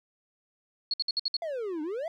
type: tone bursts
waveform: sine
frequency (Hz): 4337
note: C#8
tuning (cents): -39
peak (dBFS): -25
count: 6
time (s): 0.91-1.367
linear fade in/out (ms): 2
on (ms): 27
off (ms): 59
type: exponential two-way sweep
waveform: triangle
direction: down then up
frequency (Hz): 696 to 293.7 to 696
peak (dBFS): -29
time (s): 1.42-2.08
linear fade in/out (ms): 2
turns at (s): 1.82
effects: none